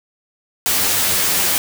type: noise with comb filter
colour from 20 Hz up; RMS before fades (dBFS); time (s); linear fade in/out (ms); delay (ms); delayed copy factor
white; -17; 0.66-1.58; 0; 11; +0.6
effects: none